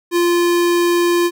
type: tone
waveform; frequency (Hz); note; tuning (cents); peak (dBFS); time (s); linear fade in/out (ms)
square; 347.1; F4; -11; -13; 0.11-1.31; 50
effects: none